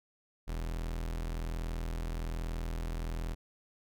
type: tone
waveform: 40% pulse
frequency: 41.2 Hz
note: E1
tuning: in tune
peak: -33 dBFS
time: 0.47-3.35 s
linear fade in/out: 20 ms
effects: none